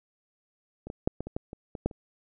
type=clicks; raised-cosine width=2 ms; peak=-26 / -22 / -10 / -20 / -24 / -17 / -26 / -23 / -12 / -30 dBFS; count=10; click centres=0.87 / 0.901 / 1.075 / 1.206 / 1.27 / 1.365 / 1.531 / 1.752 / 1.86 / 1.912 s; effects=none